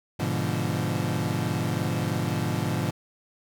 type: chord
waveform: 30% pulse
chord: G# diminished seventh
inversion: none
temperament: equal with one note detuned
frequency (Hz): 103.83 / 123.47 / 146.83 / 172.71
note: G#2 / B2 / D3 / F3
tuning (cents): 0 / 0 / 0 / -19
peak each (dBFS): -28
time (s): 0.19-2.91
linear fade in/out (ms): 10
effects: none

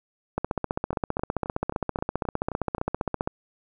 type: two click trains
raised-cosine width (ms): 1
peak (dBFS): -11 / -18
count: 45 / 8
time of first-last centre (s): 0.38-3.275 / 0.93-2.782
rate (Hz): 15.2 / 3.78
effects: none

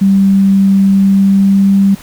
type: tone with pitch glide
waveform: sine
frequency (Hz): 195.2 to 196.67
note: G3 to G3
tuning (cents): -7 to +6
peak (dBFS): -5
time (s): 0.01-1.95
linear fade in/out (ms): 10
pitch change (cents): +13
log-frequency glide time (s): 0.93-1.84
effects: pink hiss -35 dBFS RMS until 2.02 s

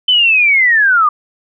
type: linear sweep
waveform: sine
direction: down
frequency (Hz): 3069 to 1174.7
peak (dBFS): -7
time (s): 0.08-1.09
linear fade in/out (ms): 5
effects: none

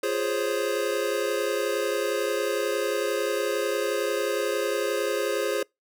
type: chord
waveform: square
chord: Db major seventh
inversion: first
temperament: equal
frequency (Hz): 349.2 / 415.3 / 523.3 / 554.4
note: F4 / Ab4 / C5 / Db5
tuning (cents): 0 / 0 / 0 / 0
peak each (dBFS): -33 / -29 / -30 / -33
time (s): 0.03-5.63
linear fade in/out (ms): 5
effects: noise-tail reverb RT60 0.2 s tail -26 dB re dry

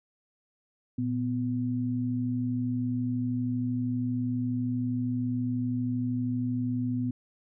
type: tone pair together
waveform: sine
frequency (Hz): 117.31 / 249.8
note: A#2 / B3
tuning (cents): +11 / +20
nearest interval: octave + minor second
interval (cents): 1309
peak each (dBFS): -31 / -28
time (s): 0.98-7.11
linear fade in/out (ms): 5
effects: none

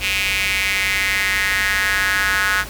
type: tone with high-pass filter sweep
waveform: square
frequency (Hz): 98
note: G2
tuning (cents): 0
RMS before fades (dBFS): -19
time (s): 0-2.65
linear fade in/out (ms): 50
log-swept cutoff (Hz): 2500 to 1500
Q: 4.4
effects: added 55 Hz sine -34 dBFS peak until 2.69 s + pink hiss -34 dBFS RMS until 2.69 s

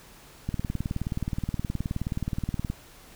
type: click train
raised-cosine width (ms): 5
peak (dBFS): -16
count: 43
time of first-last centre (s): 0.49-2.701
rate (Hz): 19
effects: pink hiss -51 dBFS RMS until 3.15 s

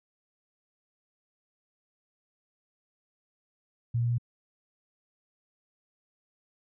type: tone with pitch steps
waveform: sine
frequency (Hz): 118 / 118.89 / 119.79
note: A#2 / A#2 / A#2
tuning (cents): +22 / +35 / +48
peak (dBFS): -24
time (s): 3.94-4.183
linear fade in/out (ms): 10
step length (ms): 81
effects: none

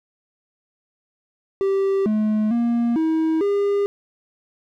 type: tone with pitch steps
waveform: triangle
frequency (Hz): 390.2 / 214.2 / 235.8 / 319.9 / 403.5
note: G4 / A3 / A#3 / D#4 / G#4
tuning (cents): -8 / -46 / +20 / +48 / -50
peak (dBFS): -15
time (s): 1.61-3.86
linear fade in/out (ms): 0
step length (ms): 450
effects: none

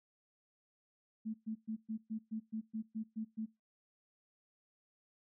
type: tone bursts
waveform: sine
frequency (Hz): 220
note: A3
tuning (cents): 0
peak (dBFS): -36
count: 11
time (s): 1.25-3.462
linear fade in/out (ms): 20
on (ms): 92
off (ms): 120
effects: noise-tail reverb RT60 0.2 s tail -20 dB re dry

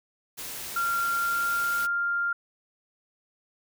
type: noise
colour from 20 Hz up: white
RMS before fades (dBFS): -37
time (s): 0.37-1.87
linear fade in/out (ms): 20
type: tone with pitch glide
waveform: sine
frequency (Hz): 1382 to 1397.3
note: F6 to F6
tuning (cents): -19 to 0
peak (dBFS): -24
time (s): 0.76-2.33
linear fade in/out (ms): 5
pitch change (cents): +19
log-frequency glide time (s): 1-1.87
effects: none

